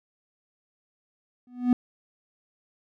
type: tone with exponential growth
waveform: triangle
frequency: 246.9 Hz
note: B3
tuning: in tune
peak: -12 dBFS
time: 1.47-1.73 s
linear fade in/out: 2 ms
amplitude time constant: 55 ms
effects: none